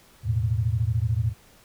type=chord; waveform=sine; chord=E suspended fourth; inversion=none; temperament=equal; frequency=82.41 / 110 / 123.47 Hz; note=E2 / A2 / B2; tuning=0 / 0 / 0 cents; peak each=-28 / -23 / -28 dBFS; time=0.23-1.34 s; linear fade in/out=50 ms; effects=pink hiss -55 dBFS RMS until 1.64 s